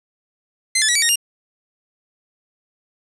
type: tone with pitch steps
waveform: 10% pulse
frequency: 2071 / 1735 / 1929 / 2291 / 1864 / 2815 Hz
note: C7 / A6 / B6 / D7 / A#6 / F7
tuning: -18 / -25 / -41 / -44 / -1 / +13 cents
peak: -5 dBFS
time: 0.75-1.158 s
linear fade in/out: 5 ms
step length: 68 ms
effects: resampled to 24000 Hz + 7-bit